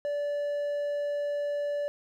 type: tone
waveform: triangle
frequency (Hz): 580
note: D5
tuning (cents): -22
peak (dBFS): -26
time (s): 0.05-1.88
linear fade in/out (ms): 0
effects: none